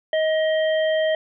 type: harmonic tone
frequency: 630 Hz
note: D#5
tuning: 21 cents sharp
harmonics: 1 / 3 / 5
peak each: -18 / -28 / -32 dBFS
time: 0.13-1.15 s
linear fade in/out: 2 ms
effects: none